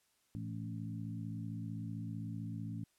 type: harmonic tone with a mistuned harmonic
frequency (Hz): 55.6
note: A1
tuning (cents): +19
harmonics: 2 / 3 / 4 / 5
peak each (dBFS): -42 / -45 / -46 / -48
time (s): 0.35-2.84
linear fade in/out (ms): 0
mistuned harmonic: 4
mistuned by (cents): -35
effects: white hiss -75 dBFS RMS until 2.98 s + low-pass 12000 Hz 12 dB/octave